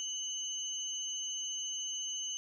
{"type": "tone pair together", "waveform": "sine", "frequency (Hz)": [2971, 6307], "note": ["F#7", "G8"], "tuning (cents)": [6, 10], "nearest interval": "octave + minor second", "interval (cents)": 1304, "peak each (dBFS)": [-39, -38], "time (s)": [0, 2.37], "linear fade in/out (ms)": 0, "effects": []}